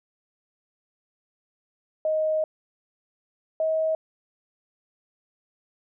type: tone pair in turn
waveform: sine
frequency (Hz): 625 / 636.3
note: D#5 / D#5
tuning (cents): +8 / +39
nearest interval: unison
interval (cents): 31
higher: second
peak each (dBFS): -21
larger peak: neither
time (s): 2.05-2.44 / 3.6-3.95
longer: first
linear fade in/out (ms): 2
effects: none